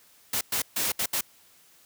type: noise bursts at uneven times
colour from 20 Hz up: white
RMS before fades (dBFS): -27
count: 5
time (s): 0.33-0.41 / 0.52-0.62 / 0.76-0.92 / 0.99-1.06 / 1.13-1.21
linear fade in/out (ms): 5
effects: white hiss -58 dBFS RMS until 1.85 s + high-pass 60 Hz 12 dB/octave